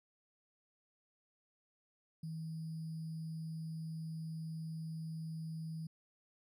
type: tone with sample-and-hold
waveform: sine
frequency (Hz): 160.4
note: E3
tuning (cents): -47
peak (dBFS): -40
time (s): 2.23-5.87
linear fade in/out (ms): 5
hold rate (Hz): 4900
effects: resampled to 32000 Hz